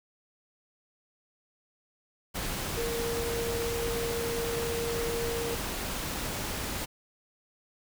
sine tone in noise, 466.2 Hz, A#4, in tune, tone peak -31 dBFS, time 2.76-5.56 s, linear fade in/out 20 ms, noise pink, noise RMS -34 dBFS, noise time 2.34-6.86 s, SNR 0 dB, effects none

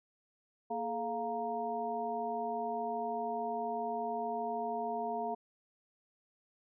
harmonic tone with a mistuned harmonic, 233.1 Hz, A#3, in tune, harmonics 1 / 2 / 3 / 4, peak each -43 / -40 / -36 / -40 dBFS, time 0.7-5.35 s, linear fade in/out 10 ms, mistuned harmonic 2, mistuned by -150 cents, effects none

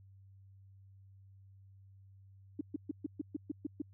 sine tone bursts, 293.7 Hz, D4, in tune, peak -33 dBFS, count 9, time 2.59-3.819 s, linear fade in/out 5 ms, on 21 ms, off 130 ms, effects added 97 Hz sine -56 dBFS peak until 3.93 s

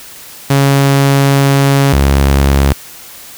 sawtooth tone pair in turn, 138.59 / 69.08 Hz, C#3 / C#2, 0 / -5 cents, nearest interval octave, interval 1205 cents, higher first, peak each -3 dBFS, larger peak neither, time 0.5-1.93 / 1.93-2.73 s, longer first, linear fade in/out 5 ms, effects white hiss -33 dBFS RMS until 3.37 s

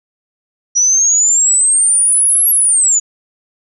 sine exponential two-way sweep, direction up then down, 5810 to 11420 to 6770 Hz, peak -8 dBFS, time 0.75-3 s, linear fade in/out 20 ms, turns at 2.5 s, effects none

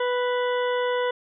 harmonic tone, 493.9 Hz, B4, in tune, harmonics 1 / 2 / 3 / 4 / 6 / 7, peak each -23 / -29 / -33 / -35 / -39 / -40 dBFS, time 0-1.11 s, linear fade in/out 5 ms, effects none

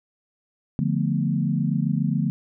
sine chord, B half-diminished seventh, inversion first, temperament equal, 146.83 / 174.61 / 220 / 246.9 Hz, D3 / F3 / A3 / B3, 0 / 0 / 0 / 0 cents, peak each -24 / -25 / -26 / -29 dBFS, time 0.79-2.3 s, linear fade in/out 0 ms, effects none

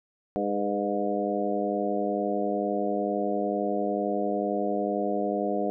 harmonic tone with a mistuned harmonic, 102.2 Hz, G#2, 27 cents flat, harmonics 2 / 3 / 4 / 5 / 6 / 7, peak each -32 / -32 / -32 / -32 / -32 / -32 dBFS, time 0.36-5.7 s, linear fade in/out 0 ms, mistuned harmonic 5, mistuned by -38 cents, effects none

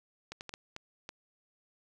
clicks, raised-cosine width 0.2 ms, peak -24 dBFS, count 6, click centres 0.32 / 0.409 / 0.493 / 0.539 / 0.764 / 1.091 s, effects none

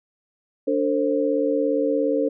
sine tone cluster, 290.7 / 453.8 / 531 Hz, D4 / A#4 / C5, -18 / -47 / +25 cents, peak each -23 dBFS, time 0.67-2.29 s, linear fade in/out 10 ms, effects none

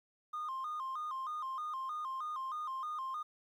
triangle tone with vibrato, 1137 Hz, C#6, 44 cents sharp, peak -34 dBFS, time 0.33-3.23 s, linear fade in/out 10 ms, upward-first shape square, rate 3.2 Hz, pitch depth 130 cents each way, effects tanh soft clip ceiling -33 dBFS + 12-bit

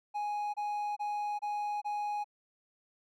triangle tone bursts, 830.6 Hz, G#5, in tune, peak -30 dBFS, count 5, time 0.14-2.244 s, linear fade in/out 20 ms, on 400 ms, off 26 ms, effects none

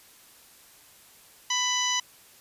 harmonic tone, 994 Hz, B5, 11 cents sharp, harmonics 1 / 2 / 3 / 4 / 5 / 6 / 7, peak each -31 / -32 / -29 / -34 / -38 / -29 / -39 dBFS, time 1.5-2 s, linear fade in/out 5 ms, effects white hiss -54 dBFS RMS until 2.4 s + resampled to 32000 Hz

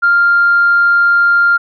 sine tone, 1396.9 Hz, F6, in tune, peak -6 dBFS, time 0.02-1.58 s, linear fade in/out 20 ms, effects tanh soft clip ceiling -2 dBFS

